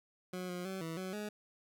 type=tone with pitch steps; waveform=20% pulse; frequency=182.4 / 178.6 / 190.3 / 163.2 / 186.9 / 209.6 Hz; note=F#3 / F3 / F#3 / E3 / F#3 / G#3; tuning=-24 / +39 / +49 / -17 / +18 / +16 cents; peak=-34 dBFS; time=0.33-1.29 s; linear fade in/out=5 ms; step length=160 ms; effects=none